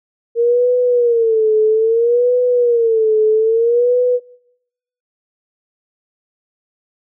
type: tone with vibrato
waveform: sine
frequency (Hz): 462.9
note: A#4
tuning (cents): -12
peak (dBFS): -10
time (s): 0.35-4.2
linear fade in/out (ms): 50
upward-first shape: sine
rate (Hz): 0.61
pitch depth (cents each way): 120
effects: noise-tail reverb RT60 0.9 s tail -22 dB re dry